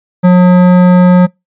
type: tone with hard clipping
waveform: sine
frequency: 180.2 Hz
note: F#3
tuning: 45 cents flat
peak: -4 dBFS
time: 0.23-1.27 s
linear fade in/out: 20 ms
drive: 14 dB
effects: noise-tail reverb RT60 0.2 s tail -26 dB re dry + resampled to 8000 Hz